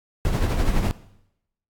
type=noise with tremolo; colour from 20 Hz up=brown; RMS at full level=-19 dBFS; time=0.25-0.91 s; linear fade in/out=0 ms; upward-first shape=sine; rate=12 Hz; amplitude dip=45%; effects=noise-tail reverb RT60 0.8 s tail -17 dB re dry + AAC 64 kbps